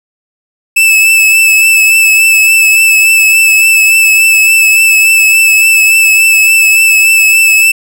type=tone with vibrato; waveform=45% pulse; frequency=2624 Hz; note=E7; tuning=9 cents flat; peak=-3 dBFS; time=0.76-7.72 s; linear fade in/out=10 ms; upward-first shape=triangle; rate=3.5 Hz; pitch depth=29 cents each way; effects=none